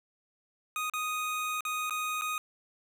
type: tone with dropouts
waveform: 25% pulse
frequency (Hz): 1244.5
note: D#6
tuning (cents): 0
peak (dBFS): -27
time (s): 0.76-2.38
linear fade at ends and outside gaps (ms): 1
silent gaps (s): 0.898-0.936 / 1.607-1.651 / 1.897-1.907 / 2.212-2.219
effects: none